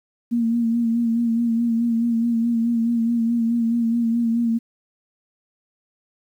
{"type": "tone with vibrato", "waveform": "sine", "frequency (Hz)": 232.2, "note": "A#3", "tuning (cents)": -7, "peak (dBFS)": -17, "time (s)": [0.31, 4.59], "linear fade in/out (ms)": 20, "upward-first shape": "sine", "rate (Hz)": 4.7, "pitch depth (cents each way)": 38, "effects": ["9-bit"]}